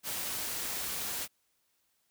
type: noise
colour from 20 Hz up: white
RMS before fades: -36 dBFS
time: 0.03-1.28 s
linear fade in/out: 50 ms
effects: white hiss -75 dBFS RMS until 2.1 s